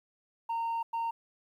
sine tone bursts at uneven times, 920 Hz, A#5, 23 cents flat, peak -27 dBFS, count 2, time 0.49-0.83 / 0.93-1.11 s, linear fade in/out 10 ms, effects tanh soft clip ceiling -29 dBFS + 11-bit

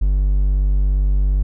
triangle tone, 48.7 Hz, G1, 11 cents flat, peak -11 dBFS, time 0.01-1.43 s, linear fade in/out 10 ms, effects none

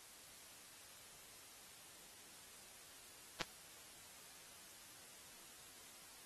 clicks, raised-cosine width 0.2 ms, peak -21 dBFS, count 2, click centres 3.41 / 3.416 s, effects white hiss -59 dBFS RMS until 6.25 s + AAC 32 kbps

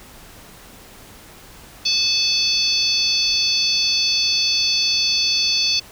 harmonic tone with a mistuned harmonic, 867 Hz, A5, 26 cents flat, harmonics 3 / 4 / 5 / 6 / 7, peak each -25 / -24 / -18 / -26 / -28 dBFS, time 1.85-5.8 s, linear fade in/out 10 ms, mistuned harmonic 5, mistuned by +56 cents, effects pink hiss -43 dBFS RMS until 5.91 s

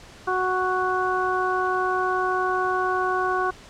harmonic tone, 370 Hz, F#4, in tune, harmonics 1 / 2 / 3 / 4, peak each -26 / -27 / -25 / -28 dBFS, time 0.27-3.51 s, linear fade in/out 10 ms, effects pink hiss -46 dBFS RMS until 3.69 s + low-pass 7000 Hz 12 dB/octave

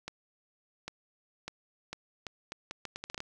accelerating click train, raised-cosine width 0.2 ms, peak -21 dBFS, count 14, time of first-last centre 0.08-3.204 s, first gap 800 ms, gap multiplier 0.75, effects none

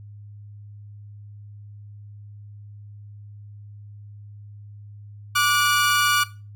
sawtooth tone pair together, 1168 / 1453.2 Hz, D6 / F#6, -10 / -32 cents, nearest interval major third, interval 378 cents, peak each -17 dBFS, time 5.35-6.24 s, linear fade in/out 10 ms, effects noise-tail reverb RT60 0.3 s tail -17 dB re dry + added 103 Hz sine -39 dBFS peak until 6.55 s

